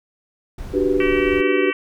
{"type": "noise", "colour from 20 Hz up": "brown", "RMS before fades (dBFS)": -31, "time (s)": [0.58, 1.41], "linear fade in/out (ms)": 5}
{"type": "chord", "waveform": "sine", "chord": "G major seventh", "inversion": "second", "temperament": "equal", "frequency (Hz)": [293.7, 370, 392, 493.9], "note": ["D4", "F#4", "G4", "B4"], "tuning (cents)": [0, 0, 0, 0], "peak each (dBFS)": [-22, -20, -20, -24], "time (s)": [0.73, 1.72], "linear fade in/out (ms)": 20}
{"type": "harmonic tone", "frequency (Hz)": 382.7, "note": "G4", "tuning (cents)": -42, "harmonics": [3, 4, 5, 6, 7, 8], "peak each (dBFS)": [-31, -32, -28, -27, -29, -36], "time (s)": [1, 1.73], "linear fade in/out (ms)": 2}
{"effects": []}